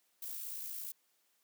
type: noise with amplitude modulation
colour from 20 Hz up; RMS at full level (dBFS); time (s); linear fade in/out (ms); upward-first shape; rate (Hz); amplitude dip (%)
violet; -41; 0.22-0.92; 5; sine; 57.4; 40
effects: white hiss -75 dBFS RMS until 1.43 s + high-pass 200 Hz 12 dB/octave